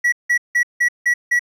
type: tone bursts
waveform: triangle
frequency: 1935 Hz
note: B6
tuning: 36 cents flat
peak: -11 dBFS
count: 6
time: 0.04-1.394 s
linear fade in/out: 10 ms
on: 84 ms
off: 170 ms
effects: none